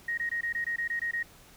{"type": "tone bursts", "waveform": "sine", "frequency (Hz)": 1875, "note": "A#6", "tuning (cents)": 10, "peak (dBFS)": -28, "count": 10, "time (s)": [0.08, 1.229], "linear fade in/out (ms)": 5, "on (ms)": 96, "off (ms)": 21, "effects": ["pink hiss -55 dBFS RMS until 1.56 s"]}